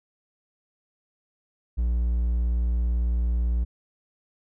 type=tone; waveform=triangle; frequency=59 Hz; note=A#1; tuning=22 cents sharp; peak=-19 dBFS; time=1.77-3.65 s; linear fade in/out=20 ms; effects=none